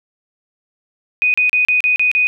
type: tone bursts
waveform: sine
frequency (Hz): 2489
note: D#7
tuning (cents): 0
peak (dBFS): -11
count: 7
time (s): 1.22-2.27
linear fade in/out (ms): 0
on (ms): 120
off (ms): 35
effects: none